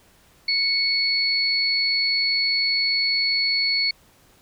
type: tone pair together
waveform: sine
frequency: 2217 / 4405 Hz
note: C#7 / C#8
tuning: 0 / -12 cents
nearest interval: octave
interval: 1188 cents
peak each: -24 / -20 dBFS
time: 0.48-3.91 s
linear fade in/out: 5 ms
effects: pink hiss -56 dBFS RMS until 4.41 s